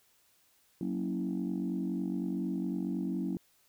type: chord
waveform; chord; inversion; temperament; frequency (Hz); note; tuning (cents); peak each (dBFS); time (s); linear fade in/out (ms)
sine; F# dominant seventh; none; equal with one note detuned; 185 / 233.1 / 277.2 / 326.8; F#3 / A#3 / C#4 / E4; 0 / 0 / 0 / -15; -34 / -37 / -36 / -37; 0.81-3.37; 2
effects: tanh soft clip ceiling -24 dBFS + white hiss -68 dBFS RMS until 3.68 s